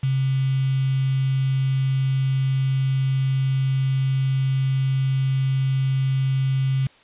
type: tone with quantisation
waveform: sine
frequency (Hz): 133.1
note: C3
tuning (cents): +30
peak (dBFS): -18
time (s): 0.03-6.87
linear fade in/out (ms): 5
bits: 6
effects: white hiss -53 dBFS RMS until 7.03 s + resampled to 8000 Hz